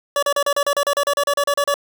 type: tone bursts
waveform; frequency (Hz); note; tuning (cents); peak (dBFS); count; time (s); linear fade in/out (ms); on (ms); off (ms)
25% pulse; 571; D5; -49; -12; 16; 0.16-1.741; 2; 66; 35
effects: 7-bit